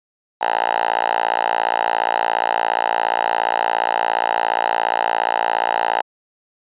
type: tone with high-pass filter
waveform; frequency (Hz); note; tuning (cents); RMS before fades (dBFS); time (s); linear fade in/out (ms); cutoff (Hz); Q
5% pulse; 57.2; A#1; -32; -19; 0.41-6.02; 5; 860; 5.3
effects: resampled to 8000 Hz